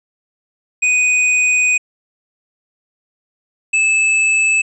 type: tone pair in turn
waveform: square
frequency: 2489 / 2616 Hz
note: D#7 / E7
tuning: 0 / -14 cents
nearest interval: minor second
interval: 86 cents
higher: second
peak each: -12 dBFS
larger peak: neither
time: 0.82-1.78 / 3.73-4.62 s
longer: first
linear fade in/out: 10 ms
effects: resampled to 22050 Hz